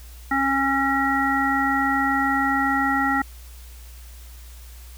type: harmonic tone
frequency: 272.7 Hz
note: C#4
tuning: 28 cents flat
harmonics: 1 / 3 / 5 / 7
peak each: -24 / -24 / -24 / -24 dBFS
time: 0.31-3.22 s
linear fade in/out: 5 ms
effects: added 60 Hz sine -39 dBFS peak until 4.97 s + white hiss -49 dBFS RMS until 4.97 s